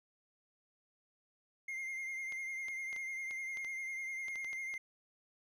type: tone with vibrato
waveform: triangle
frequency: 2114 Hz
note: C7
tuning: 17 cents sharp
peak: -37 dBFS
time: 1.68-4.78 s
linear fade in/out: 5 ms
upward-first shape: triangle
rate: 10 Hz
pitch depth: 42 cents each way
type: clicks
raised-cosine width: 0.2 ms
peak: -34 dBFS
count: 12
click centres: 2.323 / 2.684 / 2.929 / 2.963 / 3.31 / 3.572 / 3.647 / 4.283 / 4.357 / 4.446 / 4.531 / 4.74 s
effects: none